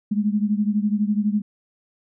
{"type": "beating tone pair", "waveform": "sine", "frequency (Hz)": [205.3, 217.3], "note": ["G#3", "A3"], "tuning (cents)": [-20, -21], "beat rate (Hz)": 12, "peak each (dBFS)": [-20, -23], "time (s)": [0.11, 1.42], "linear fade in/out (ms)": 10, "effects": []}